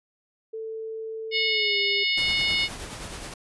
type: tone with pitch glide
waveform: sine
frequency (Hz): 443.7 to 402.2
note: A4 to G4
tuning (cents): +14 to +44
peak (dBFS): -31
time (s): 0.53-2.04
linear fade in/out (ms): 10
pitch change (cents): -170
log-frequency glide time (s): 1.46-1.78
type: harmonic tone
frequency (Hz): 728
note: F#5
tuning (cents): -28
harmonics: 3 / 4 / 5 / 6 / 7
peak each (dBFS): -25 / -27 / -29 / -31 / -32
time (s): 1.31-2.69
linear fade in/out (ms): 50
type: noise with tremolo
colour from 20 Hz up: pink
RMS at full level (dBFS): -35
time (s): 2.17-3.34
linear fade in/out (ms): 5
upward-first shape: triangle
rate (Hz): 9.5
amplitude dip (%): 45
effects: resampled to 24000 Hz